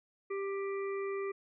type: harmonic tone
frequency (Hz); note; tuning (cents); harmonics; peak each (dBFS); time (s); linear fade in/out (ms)
393.8; G4; +8; 1 / 3 / 5 / 6; -34 / -44 / -48 / -50; 0.3-1.32; 10
effects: none